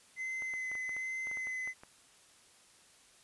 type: tone with vibrato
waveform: triangle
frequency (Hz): 2046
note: C7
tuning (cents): -39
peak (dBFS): -34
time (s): 0.16-1.74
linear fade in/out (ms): 50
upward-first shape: sine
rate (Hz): 1.2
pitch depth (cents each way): 13
type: clicks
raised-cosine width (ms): 0.5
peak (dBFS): -35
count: 12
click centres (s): 0.422 / 0.538 / 0.716 / 0.753 / 0.893 / 0.966 / 1.271 / 1.314 / 1.372 / 1.471 / 1.675 / 1.835
effects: white hiss -62 dBFS RMS until 3.23 s + resampled to 24000 Hz